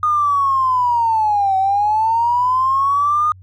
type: linear two-way sweep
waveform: triangle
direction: down then up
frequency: 1233 to 758 to 1233 Hz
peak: -9 dBFS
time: 0.03-3.32 s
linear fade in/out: 2 ms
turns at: 1.57 s
effects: tanh soft clip ceiling -11 dBFS + added 93 Hz sine -39 dBFS peak until 3.42 s